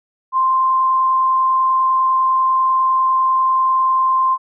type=tone with frequency modulation; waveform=sine; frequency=1046.5 Hz; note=C6; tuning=in tune; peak=-12 dBFS; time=0.32-4.38 s; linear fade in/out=50 ms; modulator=30.1 Hz; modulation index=0.25; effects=none